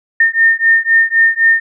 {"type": "beating tone pair", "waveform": "sine", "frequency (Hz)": [1818, 1821.9], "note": ["A#6", "A#6"], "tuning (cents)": [-44, -40], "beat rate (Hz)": 3.9, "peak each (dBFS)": -11, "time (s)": [0.2, 1.6], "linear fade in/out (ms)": 5, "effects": []}